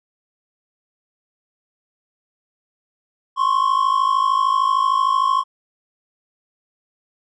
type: tone pair together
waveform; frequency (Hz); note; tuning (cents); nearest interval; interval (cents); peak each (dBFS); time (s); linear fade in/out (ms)
triangle; 1046.5 / 1099.7; C6 / C#6; 0 / -14; minor second; 86; -16; 3.36-5.44; 50
effects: resampled to 24000 Hz